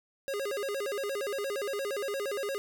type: tone with vibrato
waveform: square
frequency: 472.6 Hz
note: A#4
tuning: 24 cents sharp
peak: -32 dBFS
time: 0.28-2.58 s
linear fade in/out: 0 ms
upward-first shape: square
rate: 8.6 Hz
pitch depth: 250 cents each way
effects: none